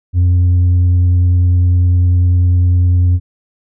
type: tone with tanh clipping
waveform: triangle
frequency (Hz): 89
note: F2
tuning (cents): +33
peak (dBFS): -8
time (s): 0.13-3.2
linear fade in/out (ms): 50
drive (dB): 7
effects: none